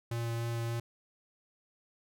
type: tone with vibrato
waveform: square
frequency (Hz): 116.54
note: A#2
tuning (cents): 0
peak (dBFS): -33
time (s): 0.11-0.8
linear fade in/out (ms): 5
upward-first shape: sine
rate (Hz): 3.4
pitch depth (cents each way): 9
effects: none